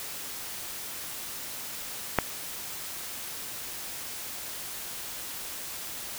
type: click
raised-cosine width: 0.5 ms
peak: -5 dBFS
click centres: 2.187 s
effects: white hiss -38 dBFS RMS until 6.18 s